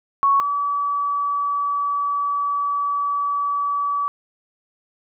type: tone pair in turn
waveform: sine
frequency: 1110 / 1145.8 Hz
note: C#6 / D6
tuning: +2 / -43 cents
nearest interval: minor second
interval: 55 cents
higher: second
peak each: -13 / -19 dBFS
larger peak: first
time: 0.23-0.4 / 0.4-4.08 s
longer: second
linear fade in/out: 0 ms
effects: none